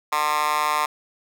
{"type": "tone with high-pass filter", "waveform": "10% pulse", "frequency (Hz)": 150.5, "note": "D3", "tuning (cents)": 43, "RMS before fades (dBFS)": -22, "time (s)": [0.12, 0.86], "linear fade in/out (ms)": 5, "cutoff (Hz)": 1100, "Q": 3.9, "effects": []}